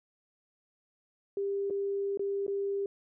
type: tone with dropouts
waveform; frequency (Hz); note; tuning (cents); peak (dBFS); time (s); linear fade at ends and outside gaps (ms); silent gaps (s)
sine; 397.8; G4; +25; -29; 1.37-2.86; 2; 1.7-1.706 / 2.174-2.194 / 2.466-2.479
effects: none